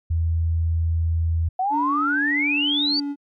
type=tone; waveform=sine; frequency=82.41 Hz; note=E2; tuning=in tune; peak=-18 dBFS; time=0.1-1.49 s; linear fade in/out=10 ms
type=exponential sweep; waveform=sine; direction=up; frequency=725 to 4699 Hz; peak=-19 dBFS; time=1.59-3 s; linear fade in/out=5 ms
type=tone with pitch glide; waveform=triangle; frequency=290 to 285.2 Hz; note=D4 to C#4; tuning=-22 to +49 cents; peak=-22 dBFS; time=1.7-3.16 s; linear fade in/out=50 ms; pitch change=-29 cents; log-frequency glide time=2.97-3.03 s
effects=MP3 96 kbps